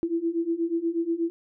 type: beating tone pair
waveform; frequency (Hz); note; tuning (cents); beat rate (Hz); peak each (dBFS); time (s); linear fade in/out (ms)
sine; 329.6 / 337.9; E4 / E4; 0 / +43; 8.3; -28 / -26; 0.03-1.3; 0
effects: none